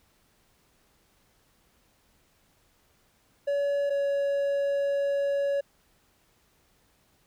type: tone pair in turn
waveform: triangle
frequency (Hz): 567 / 561.8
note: C#5 / C#5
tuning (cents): +39 / +23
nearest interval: unison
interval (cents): 16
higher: first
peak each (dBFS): -22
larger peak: neither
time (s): 3.47-3.9 / 3.9-5.61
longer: second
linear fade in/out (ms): 10
effects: pink hiss -66 dBFS RMS until 7.26 s